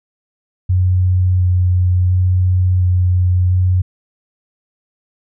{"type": "tone with vibrato", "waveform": "sine", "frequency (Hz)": 91, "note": "F#2", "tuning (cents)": -28, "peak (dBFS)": -10, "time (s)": [0.69, 3.82], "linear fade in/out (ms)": 10, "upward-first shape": "square", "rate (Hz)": 0.71, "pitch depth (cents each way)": 10, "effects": []}